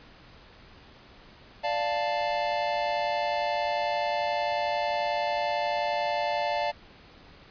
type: chord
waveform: square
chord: D minor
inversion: none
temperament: equal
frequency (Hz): 587.3 / 698.5 / 880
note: D5 / F5 / A5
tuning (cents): 0 / 0 / 0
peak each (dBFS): -31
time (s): 1.63-6.72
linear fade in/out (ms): 20
effects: pink hiss -52 dBFS RMS until 7.5 s + resampled to 11025 Hz